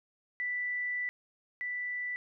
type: tone pair in turn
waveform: sine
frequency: 1975.5 / 1975.5 Hz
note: B6 / B6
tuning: 0 / 0 cents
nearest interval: unison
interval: 0 cents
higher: neither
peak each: -31 / -33 dBFS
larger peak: first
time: 0.4-1.09 / 1.61-2.16 s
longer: first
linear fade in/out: 0 ms
effects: none